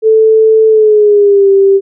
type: tone with pitch glide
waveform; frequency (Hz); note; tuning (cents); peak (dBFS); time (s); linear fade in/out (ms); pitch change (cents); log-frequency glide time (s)
sine; 440 to 392; A4 to G4; 0 to 0; -3; 0.02-1.81; 50; -200; 0.68-1.5
effects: none